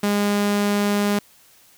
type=tone; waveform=sawtooth; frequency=204.5 Hz; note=G#3; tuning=26 cents flat; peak=-14 dBFS; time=0.03-1.19 s; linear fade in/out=5 ms; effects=white hiss -53 dBFS RMS until 1.77 s